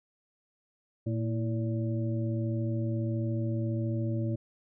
harmonic tone with a mistuned harmonic, 114.3 Hz, A#2, 34 cents flat, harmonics 1 / 2 / 3 / 5, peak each -29 / -36 / -36 / -41 dBFS, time 1.06-4.36 s, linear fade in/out 10 ms, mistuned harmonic 3, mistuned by -66 cents, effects none

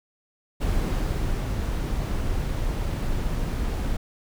brown noise with ADSR envelope, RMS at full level -23 dBFS, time 0.6-3.97 s, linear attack 20 ms, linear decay 840 ms, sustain -3 dB, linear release 7 ms, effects none

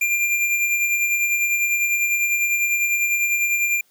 square tone with tremolo, 2389 Hz, D7, 29 cents sharp, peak -17 dBFS, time 0.01-3.81 s, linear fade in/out 5 ms, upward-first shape sine, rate 10 Hz, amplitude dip 40%, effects white hiss -61 dBFS RMS until 3.9 s

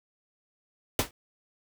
pink noise with exponential decay, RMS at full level -21 dBFS, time 0.99-1.11 s, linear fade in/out 2 ms, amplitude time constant 26 ms, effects none

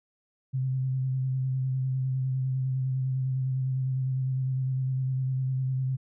sine tone with vibrato, 130.81 Hz, C3, in tune, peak -25 dBFS, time 0.53-5.97 s, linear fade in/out 20 ms, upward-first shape square, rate 9.9 Hz, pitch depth 18 cents each way, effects none

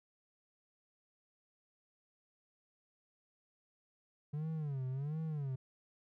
triangle tone with vibrato, 143.8 Hz, D3, 36 cents flat, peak -34 dBFS, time 4.33-5.56 s, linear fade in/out 10 ms, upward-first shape sine, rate 1.4 Hz, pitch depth 190 cents each way, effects none

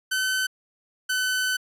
sawtooth tone pair in turn, 1523 / 1511.6 Hz, F#6 / F#6, +50 / +37 cents, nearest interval unison, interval 13 cents, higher first, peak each -19 dBFS, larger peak neither, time 0.11-0.47 / 1.09-1.57 s, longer second, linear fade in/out 10 ms, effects resampled to 32000 Hz

